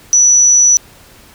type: tone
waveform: sine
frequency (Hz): 5920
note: F#8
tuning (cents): 0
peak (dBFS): -5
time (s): 0.13-0.77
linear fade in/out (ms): 0
effects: pink hiss -42 dBFS RMS until 1.34 s